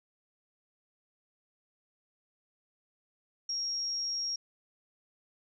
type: tone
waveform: sine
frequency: 5588 Hz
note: F8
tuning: in tune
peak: -31 dBFS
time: 3.49-4.36 s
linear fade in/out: 5 ms
effects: none